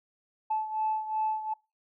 sine beating tone pair, 868 / 870.7 Hz, A5 / A5, -24 / -18 cents, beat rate 2.7 Hz, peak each -28 / -33 dBFS, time 0.5-1.54 s, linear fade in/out 10 ms, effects noise-tail reverb RT60 0.3 s tail -26 dB re dry + tanh soft clip ceiling -20 dBFS

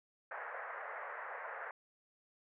white band-pass noise, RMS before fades -45 dBFS, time 0.31-1.71 s, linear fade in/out 2 ms, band 480 to 1900 Hz, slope 48 dB/octave, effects none

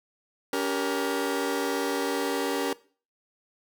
sawtooth chord, G diminished, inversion second, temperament just, 282.2 / 392 / 470.4 Hz, Db4 / G4 / Bb4, +31 / 0 / +16 cents, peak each -26 / -27 / -26 dBFS, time 0.53-2.73 s, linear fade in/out 2 ms, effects noise-tail reverb RT60 0.4 s tail -20 dB re dry

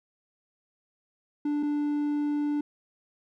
triangle tone pair in turn, 293.7 / 293.7 Hz, D4 / D4, 0 / 0 cents, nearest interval unison, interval 0 cents, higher neither, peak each -23 dBFS, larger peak neither, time 1.45-1.63 / 1.63-2.61 s, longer second, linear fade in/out 5 ms, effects none

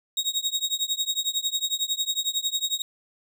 30% pulse tone with tremolo, 3770 Hz, A#7, 19 cents sharp, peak -18 dBFS, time 0.17-2.82 s, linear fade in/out 2 ms, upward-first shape triangle, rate 11 Hz, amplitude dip 100%, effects none

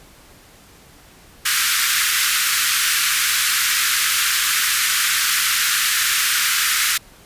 pink high-pass noise, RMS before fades -18 dBFS, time 1.45-6.98 s, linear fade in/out 10 ms, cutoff 1300 Hz, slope 48 dB/octave, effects pink hiss -47 dBFS RMS until 7.25 s + resampled to 32000 Hz

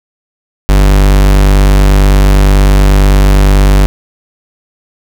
45% pulse tone, 49 Hz, G1, in tune, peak -3 dBFS, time 0.69-3.86 s, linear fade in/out 0 ms, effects none

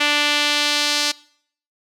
sawtooth tone with band-pass filter sweep, 293.7 Hz, D4, in tune, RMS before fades -19 dBFS, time 0-1.12 s, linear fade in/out 10 ms, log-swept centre 2800 to 4700 Hz, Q 1.6, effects noise-tail reverb RT60 0.6 s tail -22 dB re dry

